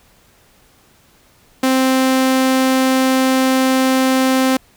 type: tone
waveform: sawtooth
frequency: 261.6 Hz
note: C4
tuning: in tune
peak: -8 dBFS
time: 1.63-4.57 s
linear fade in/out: 5 ms
effects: pink hiss -52 dBFS RMS until 4.76 s